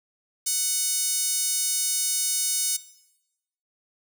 5% pulse tone with high-pass filter, 740 Hz, F#5, in tune, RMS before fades -25 dBFS, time 0.46-2.77 s, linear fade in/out 10 ms, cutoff 7100 Hz, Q 0.68, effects noise-tail reverb RT60 0.9 s tail -18 dB re dry

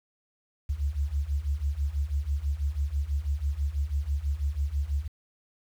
sine beating tone pair, 67.7 / 73.8 Hz, C#2 / D2, -40 / +9 cents, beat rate 6.1 Hz, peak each -30 / -28 dBFS, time 0.69-5.08 s, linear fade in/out 10 ms, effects 9-bit

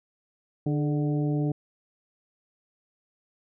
harmonic tone with a mistuned harmonic, 148.4 Hz, D3, 18 cents sharp, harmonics 1 / 2 / 3 / 4 / 5, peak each -25 / -28 / -35 / -40 / -42 dBFS, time 0.66-1.52 s, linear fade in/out 5 ms, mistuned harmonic 3, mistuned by -65 cents, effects none

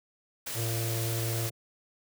white noise, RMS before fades -36 dBFS, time 0.46-1.5 s, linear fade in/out 10 ms
harmonic tone, 114.3 Hz, A#2, 34 cents flat, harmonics 1 / 3 / 4 / 5 / 6, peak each -30 / -40 / -42 / -44 / -46 dBFS, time 0.54-1.51 s, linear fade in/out 50 ms
effects none

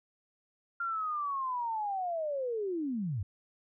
sine linear sweep, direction down, 1396.9 to 85.2 Hz, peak -31 dBFS, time 0.8-3.23 s, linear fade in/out 5 ms, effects none

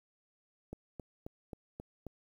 click train, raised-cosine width 2 ms, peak -29 dBFS, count 6, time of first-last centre 0.73-2.067 s, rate 3.74 Hz, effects 10-bit

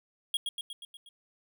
square tone with echo, 3290 Hz, G#7, 17 cents flat, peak -27 dBFS, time 0.34-0.37 s, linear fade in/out 2 ms, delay 120 ms, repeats 6, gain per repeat -4 dB, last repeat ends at 1.09 s, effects none

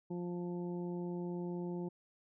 harmonic tone, 175.7 Hz, F3, 11 cents sharp, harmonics 1 / 2 / 3 / 4 / 5, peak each -39 / -41 / -52 / -57 / -53 dBFS, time 0.1-1.89 s, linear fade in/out 10 ms, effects none

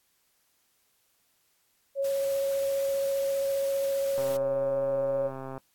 sine tone with vibrato, 551 Hz, C#5, 11 cents flat, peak -25 dBFS, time 1.95-5.31 s, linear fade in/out 50 ms, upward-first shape square, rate 15 Hz, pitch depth 8 cents each way
white noise, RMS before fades -43 dBFS, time 2.04-4.37 s, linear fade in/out 5 ms
click train, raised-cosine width 1 ms, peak -25 dBFS, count 187, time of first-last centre 4.18-5.578 s, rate 133 Hz
effects white hiss -70 dBFS RMS until 5.74 s + AAC 64 kbps

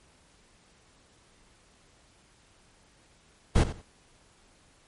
brown noise with echo, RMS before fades -20 dBFS, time 3.55-3.64 s, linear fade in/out 10 ms, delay 89 ms, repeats 2, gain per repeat -13 dB, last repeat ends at 3.818 s, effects pink hiss -61 dBFS RMS until 4.87 s + MP3 48 kbps

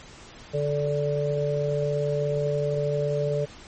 harmonic tone, 145.7 Hz, D3, 13 cents flat, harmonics 1 / 3 / 4, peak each -27 / -27 / -27 dBFS, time 0.53-3.46 s, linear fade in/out 20 ms, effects pink hiss -46 dBFS RMS until 3.67 s + MP3 32 kbps

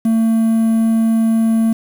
triangle tone with quantisation, 224.7 Hz, A3, 37 cents sharp, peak -9 dBFS, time 0.05-1.73 s, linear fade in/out 5 ms, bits 6, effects none

